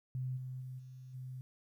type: tone with level steps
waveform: sine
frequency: 128.6 Hz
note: C3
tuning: 30 cents flat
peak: -35 / -40 / -42 / -48 / -42 dBFS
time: 0.15-1.41 s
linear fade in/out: 0 ms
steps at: 0.36 / 0.6 / 0.78 / 1.13 s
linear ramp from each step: 20 ms
effects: 12-bit